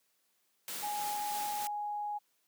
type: noise with tremolo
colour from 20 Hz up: white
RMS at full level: -40 dBFS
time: 0.68-1.67 s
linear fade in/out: 0 ms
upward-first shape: sine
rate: 3.2 Hz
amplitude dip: 25%
type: tone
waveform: sine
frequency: 830.6 Hz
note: G#5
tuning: in tune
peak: -34 dBFS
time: 0.82-2.19 s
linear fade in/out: 20 ms
effects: white hiss -75 dBFS RMS until 2.47 s + high-pass 150 Hz 12 dB/octave